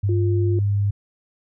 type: tone with pitch glide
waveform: sine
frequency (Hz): 100.4 to 101.16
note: G2 to G#2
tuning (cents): +42 to -45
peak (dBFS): -17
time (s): 0.03-0.91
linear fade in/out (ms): 10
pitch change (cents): +13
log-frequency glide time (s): 0.44-0.62
type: tone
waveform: sine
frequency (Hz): 350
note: F4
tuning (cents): +4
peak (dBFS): -23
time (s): 0.09-0.59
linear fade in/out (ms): 2
effects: none